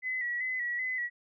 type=tone with vibrato; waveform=sine; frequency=1975.5 Hz; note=B6; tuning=in tune; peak=-30 dBFS; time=0.02-1.1 s; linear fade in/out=50 ms; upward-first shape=square; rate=2.6 Hz; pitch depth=42 cents each way; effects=none